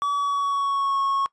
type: tone with pitch glide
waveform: triangle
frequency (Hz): 1142 to 1098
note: D6 to C#6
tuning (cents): -49 to -17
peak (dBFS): -19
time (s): 0.02-1.26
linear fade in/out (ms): 0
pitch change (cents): -68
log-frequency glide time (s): 0.13-0.99
effects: noise-tail reverb RT60 0.1 s tail -20 dB re dry + resampled to 22050 Hz